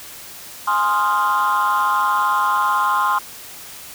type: chord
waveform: sine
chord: F minor seventh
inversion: first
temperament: equal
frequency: 830.6 / 1046.5 / 1244.5 / 1396.9 Hz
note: Ab5 / C6 / Eb6 / F6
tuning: 0 / 0 / 0 / 0 cents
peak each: -22 / -16 / -21 / -22 dBFS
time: 0.67-3.19 s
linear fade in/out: 10 ms
effects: tanh soft clip ceiling -10 dBFS + white hiss -37 dBFS RMS until 3.94 s